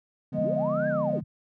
triangle chord, D diminished seventh, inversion none, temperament equal, 146.83 / 174.61 / 207.7 / 246.9 Hz, D3 / F3 / Ab3 / Cb4, 0 / 0 / 0 / 0 cents, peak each -32 dBFS, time 0.32-1.21 s, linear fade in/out 10 ms
sine tone with pitch glide, 622.3 to 613 Hz, D#5 to D#5, 0 to -26 cents, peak -25 dBFS, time 0.34-1.2 s, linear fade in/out 50 ms, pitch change -26 cents, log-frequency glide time 0.59-1.07 s
sine linear two-way sweep, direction up then down, 79.6 to 1661.2 to 79.6 Hz, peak -33 dBFS, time 0.38-1.24 s, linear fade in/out 10 ms, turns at 0.88 s
effects none

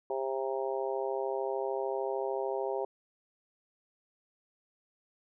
harmonic tone, 133.4 Hz, C3, 34 cents sharp, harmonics 3 / 4 / 5 / 6 / 7, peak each -34 / -36 / -38 / -40 / -41 dBFS, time 0.1-2.85 s, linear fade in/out 2 ms, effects none

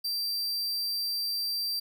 45% pulse tone, 4699 Hz, D8, in tune, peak -28 dBFS, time 0.04-1.8 s, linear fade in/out 10 ms, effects none

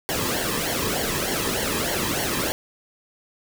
pink noise with flanger, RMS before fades -25 dBFS, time 0.09-2.52 s, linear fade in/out 0 ms, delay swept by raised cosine 0.79 to 1.42 ms, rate 3.3 Hz, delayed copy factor -0.7, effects none

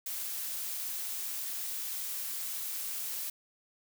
blue noise, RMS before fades -37 dBFS, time 0.06-3.3 s, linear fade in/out 5 ms, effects none

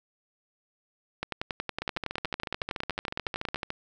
two click trains, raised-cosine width 0.3 ms, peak -16 / -14 dBFS, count 27 / 26, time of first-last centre 1.82-3.704 / 1.23-3.545 s, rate 13.8 / 10.8 Hz, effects none

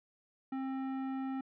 sine tone with tanh clipping, 265.8 Hz, C4, 27 cents sharp, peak -37 dBFS, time 0.52-1.41 s, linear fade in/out 5 ms, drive 18 dB, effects low-pass 2000 Hz 12 dB/octave

